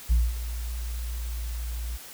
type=tone with ADSR envelope; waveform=sine; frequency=58.27 Hz; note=A#1; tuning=in tune; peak=-14 dBFS; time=0.09-1.98 s; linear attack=25 ms; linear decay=210 ms; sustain=-15 dB; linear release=27 ms; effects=tanh soft clip ceiling -16 dBFS + white hiss -44 dBFS RMS until 2.13 s